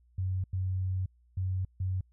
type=tone bursts at uneven times; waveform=sine; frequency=93.4 Hz; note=F#2; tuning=17 cents sharp; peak=-28 dBFS; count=4; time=0.18-0.44 / 0.53-1.06 / 1.37-1.65 / 1.8-2.01 s; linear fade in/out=5 ms; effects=added 60 Hz sine -61 dBFS peak until 2.12 s